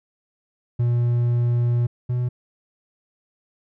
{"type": "tone pair in turn", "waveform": "triangle", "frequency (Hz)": [120, 123.3], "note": ["B2", "B2"], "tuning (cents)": [-49, -2], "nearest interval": "unison", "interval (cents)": 47, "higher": "second", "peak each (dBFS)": [-15, -18], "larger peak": "first", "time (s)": [[0.79, 1.87], [2.09, 2.29]], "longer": "first", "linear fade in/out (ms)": 10, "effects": []}